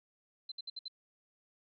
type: tone bursts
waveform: sine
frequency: 4073 Hz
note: C8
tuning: 47 cents flat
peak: -39 dBFS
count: 5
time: 0.49-0.882 s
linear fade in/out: 5 ms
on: 28 ms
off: 63 ms
effects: none